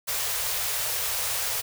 white band-stop noise, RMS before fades -28 dBFS, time 0.07-1.62 s, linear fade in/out 20 ms, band 140 to 420 Hz, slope 96 dB/octave, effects none

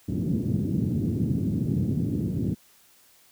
pink band-pass noise, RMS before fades -26 dBFS, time 0.08-2.55 s, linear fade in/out 10 ms, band 100 to 280 Hz, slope 24 dB/octave, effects white hiss -58 dBFS RMS until 3.31 s

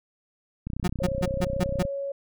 click train, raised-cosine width 5 ms, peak -19 dBFS, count 38, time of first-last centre 0.67-1.852 s, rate 31.3 Hz
35% pulse tone bursts, 180 Hz, F#3, 47 cents flat, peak -20 dBFS, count 6, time 0.84-1.83 s, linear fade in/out 10 ms, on 40 ms, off 150 ms
sine tone with pitch glide, 544 to 555.8 Hz, C#5 to C#5, -33 to +4 cents, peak -28 dBFS, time 1-2.12 s, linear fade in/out 5 ms, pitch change +37 cents, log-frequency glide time 1.31-1.9 s
effects none

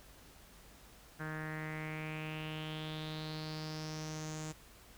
sawtooth tone with low-pass filter sweep, 155.56 Hz, D#3, in tune, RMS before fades -42 dBFS, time 1.19-4.53 s, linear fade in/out 20 ms, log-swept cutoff 1600 to 7300 Hz, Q 5.3, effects added 50 Hz sine -63 dBFS peak until 4.97 s + pink hiss -59 dBFS RMS until 4.97 s

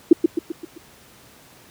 sine tone with echo, 331.9 Hz, E4, 12 cents sharp, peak -4 dBFS, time 0.11-0.13 s, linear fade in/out 5 ms, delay 130 ms, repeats 5, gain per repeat -6 dB, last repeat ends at 0.78 s, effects pink hiss -49 dBFS RMS until 1.7 s + high-pass 80 Hz 12 dB/octave

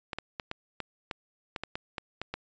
clicks, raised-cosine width 0.3 ms, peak -18 dBFS, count 12, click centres 0.132 / 0.186 / 0.398 / 0.514 / 0.803 / 1.112 / 1.562 / 1.636 / 1.755 / 1.982 / 2.216 / 2.34 s, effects resampled to 16000 Hz

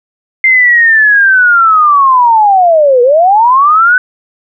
sine linear two-way sweep, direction down then up, 2099 to 473.4 to 1518 Hz, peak -3 dBFS, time 0.44-3.98 s, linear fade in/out 2 ms, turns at 3.02 s, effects none

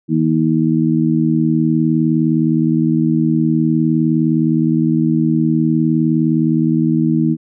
harmonic tone, 79.5 Hz, D#2, 38 cents sharp, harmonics 2 / 3 / 4, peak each -16 / -16 / -16 dBFS, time 0.08-7.37 s, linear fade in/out 50 ms, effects none

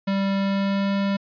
square tone with pitch glide, 196 to 197.93 Hz, G3 to G3, 0 to +17 cents, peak -21 dBFS, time 0.07-1.17 s, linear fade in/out 10 ms, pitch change +17 cents, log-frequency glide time 0.34-0.93 s, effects resampled to 11025 Hz

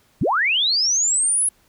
sine linear sweep, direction up, 75.3 to 10660 Hz, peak -16 dBFS, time 0.21-1.49 s, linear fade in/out 5 ms, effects pink hiss -59 dBFS RMS until 1.68 s

